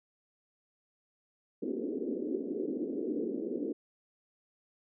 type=band-pass noise; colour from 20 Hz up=pink; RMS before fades=-35 dBFS; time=1.62-3.73 s; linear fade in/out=10 ms; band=240 to 450 Hz; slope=48 dB/octave; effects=none